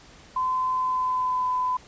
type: tone with pitch glide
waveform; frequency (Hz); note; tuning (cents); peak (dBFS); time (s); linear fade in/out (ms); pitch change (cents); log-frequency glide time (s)
sine; 1024 to 1007; C6 to B5; -38 to +33; -22; 0.36-1.77; 5; -29; 0.71-1.47
effects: pink hiss -50 dBFS RMS until 1.87 s + resampled to 16000 Hz